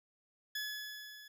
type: tone with level ramp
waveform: 20% pulse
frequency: 1704 Hz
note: G#6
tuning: 44 cents sharp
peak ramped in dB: -31 to -47 dBFS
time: 0.55-1.28 s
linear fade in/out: 5 ms
effects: none